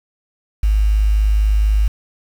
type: tone with quantisation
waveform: sine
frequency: 52.1 Hz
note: G#1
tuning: 6 cents sharp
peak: -11 dBFS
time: 0.63-1.88 s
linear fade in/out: 5 ms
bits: 6
effects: none